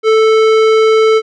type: tone with tanh clipping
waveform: sine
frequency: 440 Hz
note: A4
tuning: in tune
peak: -8 dBFS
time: 0.03-1.22 s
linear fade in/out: 50 ms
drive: 17 dB
effects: none